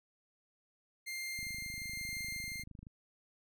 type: tone with tremolo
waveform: sawtooth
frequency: 2106 Hz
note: C7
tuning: 11 cents sharp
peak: -35 dBFS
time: 1.06-2.64 s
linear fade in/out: 20 ms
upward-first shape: sine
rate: 1.1 Hz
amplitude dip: 25%
type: click train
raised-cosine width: 5 ms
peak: -38 dBFS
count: 39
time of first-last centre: 1.39-2.869 s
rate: 25.7 Hz
effects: none